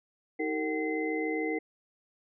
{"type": "tone cluster", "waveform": "sine", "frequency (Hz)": [315.6, 388.4, 455.6, 757, 2056], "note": ["D#4", "G4", "A#4", "F#5", "C7"], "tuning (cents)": [25, -16, -40, 39, -31], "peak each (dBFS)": [-32, -40, -33, -40, -36], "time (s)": [0.39, 1.59], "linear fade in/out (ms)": 10, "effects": []}